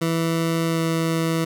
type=tone with pitch glide; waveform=20% pulse; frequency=164.81 to 163.58 Hz; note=E3 to E3; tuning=0 to -13 cents; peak=-15 dBFS; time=0.01-1.45 s; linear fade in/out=10 ms; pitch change=-13 cents; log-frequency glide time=0.69-0.8 s; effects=none